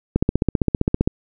click train, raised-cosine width 3 ms, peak -3 dBFS, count 15, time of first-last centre 0.16-1.075 s, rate 15.3 Hz, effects none

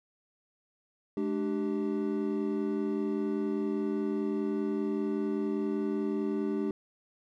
triangle tone cluster, 211.7 / 296.7 / 387.2 Hz, G#3 / D4 / G4, +33 / +18 / -21 cents, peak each -31 dBFS, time 1.17-6.71 s, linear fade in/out 2 ms, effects none

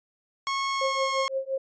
sawtooth tone with pitch glide, 1094 to 1082.1 Hz, C#6 to C#6, -23 to -42 cents, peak -22 dBFS, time 0.47-1.28 s, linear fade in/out 0 ms, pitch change -19 cents, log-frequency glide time 0.69-1.14 s
sine tone with tremolo, 535 Hz, C5, 38 cents sharp, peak -23 dBFS, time 0.81-1.58 s, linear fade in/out 5 ms, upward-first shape triangle, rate 5.8 Hz, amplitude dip 100%
effects resampled to 16000 Hz

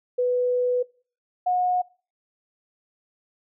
sine tone pair in turn, 495.3 / 725.3 Hz, B4 / F#5, +5 / -35 cents, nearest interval perfect fifth, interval 660 cents, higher second, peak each -19 dBFS, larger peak neither, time 0.18-0.83 / 1.46-1.82 s, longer first, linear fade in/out 10 ms, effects noise-tail reverb RT60 0.4 s tail -23 dB re dry

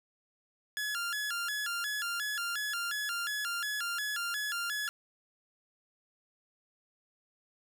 sawtooth tone with vibrato, 1538 Hz, G6, 33 cents flat, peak -29 dBFS, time 0.77-4.89 s, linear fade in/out 0 ms, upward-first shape square, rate 2.8 Hz, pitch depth 170 cents each way, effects none

